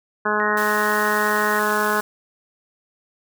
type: harmonic tone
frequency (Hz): 210.9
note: G#3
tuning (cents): +27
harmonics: 1 / 2 / 3 / 4 / 5 / 6 / 7 / 8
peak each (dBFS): -29 / -25 / -29 / -28 / -24 / -27 / -24 / -28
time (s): 0.25-2.01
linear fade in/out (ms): 10
type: tone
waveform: sine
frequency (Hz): 1864.7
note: A#6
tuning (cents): 0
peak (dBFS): -26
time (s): 0.4-1.59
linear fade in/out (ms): 0
type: high-pass noise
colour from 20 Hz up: white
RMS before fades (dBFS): -33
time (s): 0.57-2.01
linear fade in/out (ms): 2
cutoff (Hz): 700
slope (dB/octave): 24
effects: none